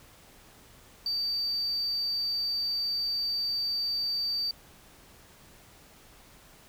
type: tone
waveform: triangle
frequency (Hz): 4627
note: D8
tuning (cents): -27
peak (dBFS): -25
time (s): 1.06-4.51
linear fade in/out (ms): 2
effects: tanh soft clip ceiling -24 dBFS + pink hiss -55 dBFS RMS until 6.68 s